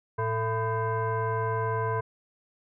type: tone with frequency modulation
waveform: sine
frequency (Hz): 445.5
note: A4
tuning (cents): +22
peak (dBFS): -25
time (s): 0.18-2.01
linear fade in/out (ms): 10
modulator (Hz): 558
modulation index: 1.5
effects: none